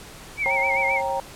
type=tone with vibrato; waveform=sine; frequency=2217 Hz; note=C#7; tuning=in tune; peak=-21 dBFS; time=0.37-1.02 s; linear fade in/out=50 ms; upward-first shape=sine; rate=7.6 Hz; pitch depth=87 cents each way
type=chord; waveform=sine; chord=G diminished; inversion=second; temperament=equal with one note detuned; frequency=543.6 / 784 / 932.3 Hz; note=Db5 / G5 / Bb5; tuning=-34 / 0 / 0 cents; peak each=-27 dBFS; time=0.46-1.2 s; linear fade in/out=0 ms
effects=pink hiss -42 dBFS RMS until 1.35 s + low-pass 12000 Hz 12 dB/octave